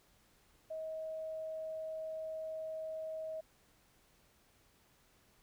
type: tone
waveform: sine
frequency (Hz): 635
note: D#5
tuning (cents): +35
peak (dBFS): -39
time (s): 0.7-3.41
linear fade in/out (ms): 10
effects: pink hiss -69 dBFS RMS until 5.42 s